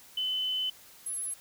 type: tone pair in turn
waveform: sine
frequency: 3029 / 10794 Hz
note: F#7 / E9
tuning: +40 / +40 cents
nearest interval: octave + minor seventh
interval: 2200 cents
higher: second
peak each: -28 / -32 dBFS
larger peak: first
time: 0.17-0.7 / 1.06-1.34 s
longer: first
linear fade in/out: 5 ms
effects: white hiss -54 dBFS RMS until 1.4 s